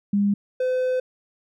sine / triangle tone pair in turn, 202.3 / 509.8 Hz, G#3 / C5, -45 / -45 cents, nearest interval octave + major third, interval 1600 cents, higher second, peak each -17 / -18 dBFS, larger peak first, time 0.13-0.34 / 0.6-1 s, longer second, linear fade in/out 5 ms, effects none

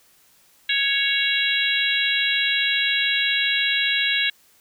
harmonic tone, 554.4 Hz, C#5, in tune, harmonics 3 / 4 / 5 / 6 / 7, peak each -25 / -25 / -25 / -25 / -25 dBFS, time 0.69-4.3 s, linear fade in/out 5 ms, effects white hiss -57 dBFS RMS until 4.6 s

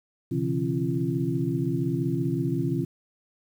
sine tone cluster, 126.6 / 141.9 / 167.6 / 270 / 340.9 Hz, B2 / C#3 / E3 / C#4 / F4, +43 / +41 / +29 / -45 / -42 cents, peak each -30 dBFS, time 0.31-2.85 s, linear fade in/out 10 ms, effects 9-bit

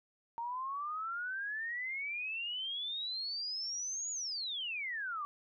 sine exponential two-way sweep, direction up then down, 919 to 6910 to 1139 Hz, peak -36 dBFS, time 0.38-5.25 s, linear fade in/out 0 ms, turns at 4.11 s, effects none

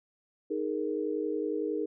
sine chord, D# suspended fourth, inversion none, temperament equal, 311.1 / 415.3 / 466.2 Hz, D#4 / G#4 / A#4, 0 / 0 / 0 cents, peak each -33 / -33 / -34 dBFS, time 0.5-1.86 s, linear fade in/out 10 ms, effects none

